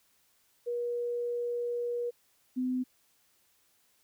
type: tone pair in turn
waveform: sine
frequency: 479.8 / 254.2 Hz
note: A#4 / C4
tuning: +50 / -50 cents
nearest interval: major seventh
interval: 1100 cents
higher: first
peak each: -30 / -28 dBFS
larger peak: second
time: 0.66-2.11 / 2.56-2.84 s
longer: first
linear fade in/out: 20 ms
effects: white hiss -69 dBFS RMS until 4.03 s